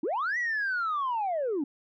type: linear two-way sweep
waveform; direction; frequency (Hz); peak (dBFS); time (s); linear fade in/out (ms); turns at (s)
sine; up then down; 261.6 to 1975.5 to 261.6; -25; 0.03-1.64; 5; 0.38
effects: tanh soft clip ceiling -24 dBFS